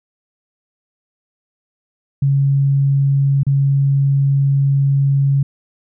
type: tone with dropouts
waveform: sine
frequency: 138.59 Hz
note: C#3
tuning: in tune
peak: -11 dBFS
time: 2.22-5.43 s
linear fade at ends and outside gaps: 5 ms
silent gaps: 3.433-3.466 s
effects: none